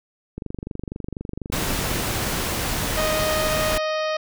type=click train; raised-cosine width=3 ms; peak=-17 dBFS; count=40; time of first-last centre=0.38-1.998 s; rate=24.1 Hz
type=noise; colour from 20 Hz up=pink; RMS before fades=-25 dBFS; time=1.52-3.78 s; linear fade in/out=5 ms
type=harmonic tone; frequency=622.3 Hz; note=D#5; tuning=in tune; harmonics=1 / 2 / 3 / 4 / 5 / 6 / 7 / 8 / 9; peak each=-23 / -29 / -33 / -35 / -37 / -39 / -40 / -41 / -42 dBFS; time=2.97-4.17 s; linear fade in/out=5 ms
effects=none